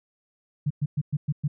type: tone bursts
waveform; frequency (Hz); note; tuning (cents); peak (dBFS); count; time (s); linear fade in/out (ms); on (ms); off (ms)
sine; 146.5; D3; -4; -21; 6; 0.66-1.48; 10; 45; 110
effects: none